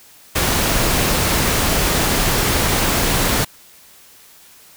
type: noise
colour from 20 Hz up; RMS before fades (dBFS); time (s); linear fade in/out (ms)
pink; -17; 0.35-3.45; 10
effects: white hiss -46 dBFS RMS until 4.76 s